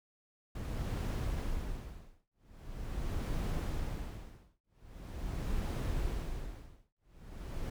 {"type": "noise with tremolo", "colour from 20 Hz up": "brown", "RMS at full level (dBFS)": -34, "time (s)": [0.55, 7.7], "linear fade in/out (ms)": 5, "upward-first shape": "sine", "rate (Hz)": 0.43, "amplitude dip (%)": 100, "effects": []}